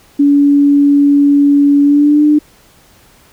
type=tone with pitch glide; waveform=sine; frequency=285.1 to 298.9 Hz; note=C#4 to D4; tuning=+49 to +31 cents; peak=-5 dBFS; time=0.19-2.39 s; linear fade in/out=10 ms; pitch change=+82 cents; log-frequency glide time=1.83-2.24 s; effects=pink hiss -46 dBFS RMS until 3.32 s